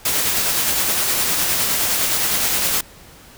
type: noise with tremolo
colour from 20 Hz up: white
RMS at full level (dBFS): -18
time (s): 0.05-2.81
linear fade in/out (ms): 5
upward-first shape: sine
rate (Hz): 9.7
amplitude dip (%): 25
effects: pink hiss -44 dBFS RMS until 3.37 s